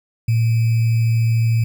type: tone with sample-and-hold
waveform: sine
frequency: 114.2 Hz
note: A#2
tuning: 35 cents flat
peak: -13 dBFS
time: 0.28-1.64 s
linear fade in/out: 5 ms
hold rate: 2450 Hz
effects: none